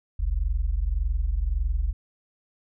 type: tone pair together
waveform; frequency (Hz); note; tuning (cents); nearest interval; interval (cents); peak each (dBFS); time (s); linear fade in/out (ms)
sine; 43.66 / 65.41; F1 / C2; 0 / 0; perfect fifth; 700; -23 / -25; 0.19-1.93; 10
effects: tanh soft clip ceiling -16 dBFS